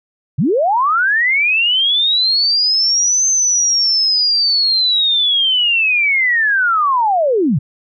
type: linear two-way sweep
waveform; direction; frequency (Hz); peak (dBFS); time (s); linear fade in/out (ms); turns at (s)
sine; up then down; 111 to 6272 to 111; -11; 0.38-7.59; 10; 3.27
effects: none